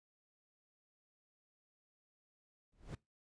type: noise with exponential growth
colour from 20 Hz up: brown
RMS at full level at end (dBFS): -39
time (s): 2.72-2.95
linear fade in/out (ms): 5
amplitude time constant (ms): 49
effects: noise-tail reverb RT60 0.2 s tail -22 dB re dry + resampled to 22050 Hz